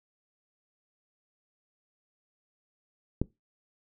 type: click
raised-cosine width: 3 ms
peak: -13 dBFS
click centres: 3.216 s
effects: noise-tail reverb RT60 0.2 s tail -21 dB re dry